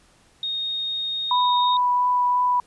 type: tone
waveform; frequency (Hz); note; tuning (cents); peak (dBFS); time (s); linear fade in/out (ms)
sine; 3712; A#7; -8; -24; 0.43-1.77; 2
type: tone with vibrato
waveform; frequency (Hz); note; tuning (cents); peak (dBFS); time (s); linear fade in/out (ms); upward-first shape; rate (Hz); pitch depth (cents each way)
sine; 987.8; B5; 0; -17; 1.31-2.6; 2; triangle; 2.9; 9
effects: pink hiss -57 dBFS RMS until 2.66 s + resampled to 24000 Hz